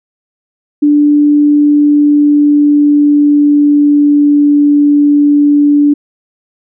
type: tone with pitch glide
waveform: sine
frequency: 293.7 to 290.8 Hz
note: D4 to D4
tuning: 0 to -17 cents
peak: -4 dBFS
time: 0.82-5.94 s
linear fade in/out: 10 ms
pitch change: -17 cents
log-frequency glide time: 1.45-4.57 s
effects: none